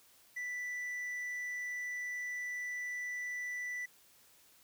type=tone with hard clipping; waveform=sine; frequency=1975.5 Hz; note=B6; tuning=in tune; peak=-38 dBFS; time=0.36-3.86 s; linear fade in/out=10 ms; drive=3 dB; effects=white hiss -64 dBFS RMS until 4.63 s